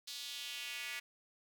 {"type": "tone with high-pass filter sweep", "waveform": "square", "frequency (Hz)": 130.81, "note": "C3", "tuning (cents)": 0, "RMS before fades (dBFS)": -44, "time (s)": [0.07, 1], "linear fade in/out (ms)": 10, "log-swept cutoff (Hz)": [4100, 2100], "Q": 2.6, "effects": []}